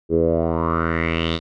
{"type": "tone with low-pass filter sweep", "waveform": "10% pulse", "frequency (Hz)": 82.41, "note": "E2", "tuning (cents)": 0, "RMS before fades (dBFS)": -20, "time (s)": [0.09, 1.4], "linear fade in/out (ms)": 50, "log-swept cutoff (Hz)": [380, 4000], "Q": 4.9, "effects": []}